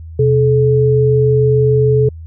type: tone pair together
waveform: sine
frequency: 127.84 / 430 Hz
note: C3 / A4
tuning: -40 / -40 cents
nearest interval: octave + major sixth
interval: 2100 cents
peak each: -11 dBFS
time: 0.19-2.09 s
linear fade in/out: 5 ms
effects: added 81 Hz sine -28 dBFS peak until 2.26 s